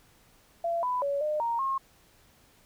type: tone with pitch steps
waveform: sine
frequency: 679 / 996 / 564 / 606 / 932 / 1076 Hz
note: F5 / B5 / C#5 / D#5 / A#5 / C6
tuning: -49 / +14 / +30 / -46 / -1 / +48 cents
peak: -26 dBFS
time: 0.64-1.78 s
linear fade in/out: 5 ms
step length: 190 ms
effects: pink hiss -61 dBFS RMS until 2.65 s